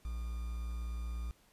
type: tone with quantisation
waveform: triangle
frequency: 58.27 Hz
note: A#1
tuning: in tune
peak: -34 dBFS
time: 0.05-1.31 s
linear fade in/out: 0 ms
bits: 9
effects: pink hiss -67 dBFS RMS until 1.52 s + resampled to 32000 Hz